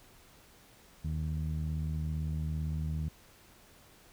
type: tone with low-pass filter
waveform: sawtooth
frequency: 77.78 Hz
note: D#2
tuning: in tune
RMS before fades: -34 dBFS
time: 1.04-3.09 s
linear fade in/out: 10 ms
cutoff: 160 Hz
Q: 2.2
effects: pink hiss -59 dBFS RMS until 4.12 s